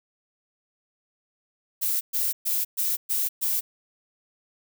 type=noise bursts; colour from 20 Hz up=violet; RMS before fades=-25 dBFS; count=6; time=1.81-3.61 s; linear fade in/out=20 ms; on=200 ms; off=120 ms; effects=none